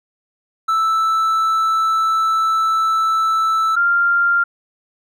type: tone pair in turn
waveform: triangle / sine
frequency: 1318.5 / 1392.9 Hz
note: E6 / F6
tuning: 0 / -5 cents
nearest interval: minor second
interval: 95 cents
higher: second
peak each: -12 dBFS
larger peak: neither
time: 0.68-3.76 / 3.76-4.44 s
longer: first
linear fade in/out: 10 ms
effects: none